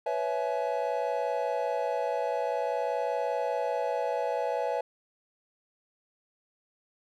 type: chord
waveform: triangle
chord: C# minor seventh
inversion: third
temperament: equal with one note detuned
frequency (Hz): 493.9 / 554.4 / 659.3 / 849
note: B4 / C#5 / E5 / G#5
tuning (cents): 0 / 0 / 0 / +38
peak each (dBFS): -31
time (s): 0.06-4.81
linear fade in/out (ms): 5
effects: none